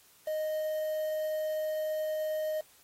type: tone with quantisation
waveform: triangle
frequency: 620 Hz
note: D#5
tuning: 6 cents flat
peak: -28 dBFS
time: 0.27-2.61 s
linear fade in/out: 5 ms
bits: 8
effects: white hiss -61 dBFS RMS until 2.83 s + AAC 48 kbps